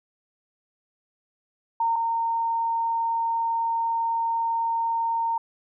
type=tone pair in turn; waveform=sine; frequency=918 / 918 Hz; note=A#5 / A#5; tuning=-27 / -27 cents; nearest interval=unison; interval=0 cents; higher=neither; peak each=-20 / -22 dBFS; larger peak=first; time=1.8-1.96 / 1.96-5.38 s; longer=second; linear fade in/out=5 ms; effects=none